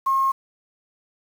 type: tone with quantisation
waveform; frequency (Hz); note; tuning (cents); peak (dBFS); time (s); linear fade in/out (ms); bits
sine; 1076; C6; +48; -17; 0.06-0.32; 10; 7
effects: none